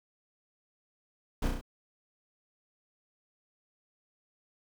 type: noise with echo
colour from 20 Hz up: brown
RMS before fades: -30 dBFS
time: 1.42-1.48 s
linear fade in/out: 5 ms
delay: 33 ms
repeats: 4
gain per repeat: -3 dB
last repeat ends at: 1.612 s
effects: none